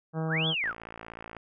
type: harmonic tone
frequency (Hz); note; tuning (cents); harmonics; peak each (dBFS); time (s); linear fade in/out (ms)
160; D#3; +49; 1 / 2 / 3 / 4 / 5 / 6 / 7 / 8 / 9 / 10; -29 / -39 / -37 / -40 / -41 / -48 / -47 / -47 / -52 / -51; 0.13-0.55; 50
type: linear two-way sweep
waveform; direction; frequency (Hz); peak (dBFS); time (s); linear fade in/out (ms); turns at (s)
sine; up then down; 1081 to 3479 to 1081; -27; 0.28-0.74; 50; 0.48
type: click train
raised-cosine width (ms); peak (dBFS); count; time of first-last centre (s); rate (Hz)
0.5; -26; 42; 0.64-1.367; 56.4
effects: none